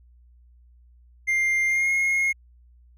triangle tone with pitch glide, 2100 to 2153 Hz, C7 to C7, +6 to +49 cents, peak -18 dBFS, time 1.27-2.33 s, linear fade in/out 20 ms, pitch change +43 cents, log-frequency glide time 1.67-1.91 s, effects added 60 Hz sine -51 dBFS peak until 2.97 s

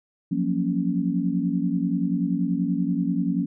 sine chord, Gb major seventh, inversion third, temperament equal, 174.61 / 185 / 233.1 / 277.2 Hz, F3 / Gb3 / Bb3 / Db4, 0 / 0 / 0 / 0 cents, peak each -26 / -27 / -28 / -26 dBFS, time 0.31-3.46 s, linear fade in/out 10 ms, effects none

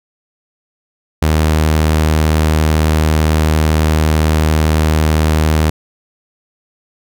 sawtooth tone, 77.9 Hz, D#2, 3 cents sharp, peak -6 dBFS, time 1.22-5.7 s, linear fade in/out 5 ms, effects none

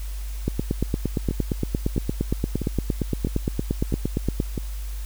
two click trains, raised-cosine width 3 ms, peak -13 / -9 dBFS, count 6 / 35, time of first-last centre 1.31-4.578 / 0.48-4.402 s, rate 1.53 / 8.67 Hz, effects added 50 Hz sine -28 dBFS peak until 5.05 s + white hiss -45 dBFS RMS until 5.05 s

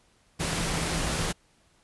sine tone in noise, 164 Hz, E3, 9 cents flat, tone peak -35 dBFS, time 0.39-1.33 s, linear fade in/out 20 ms, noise pink, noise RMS -29 dBFS, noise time 0.39-1.33 s, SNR -9 dB, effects pink hiss -64 dBFS RMS until 1.83 s + resampled to 24000 Hz

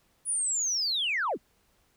sine linear sweep, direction down, 9956 to 124 Hz, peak -25 dBFS, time 0.25-1.38 s, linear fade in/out 50 ms, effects tanh soft clip ceiling -21 dBFS + pink hiss -68 dBFS RMS until 1.96 s

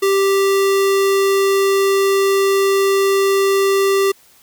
square tone, 392 Hz, G4, in tune, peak -13 dBFS, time 0.02-4.12 s, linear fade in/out 10 ms, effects white hiss -50 dBFS RMS until 4.42 s

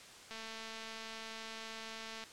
click train, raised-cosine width 0.2 ms, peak -29 dBFS, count 431, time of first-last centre 0.31-2.238 s, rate 223 Hz, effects white hiss -54 dBFS RMS until 2.32 s + low-pass 7000 Hz 12 dB/octave

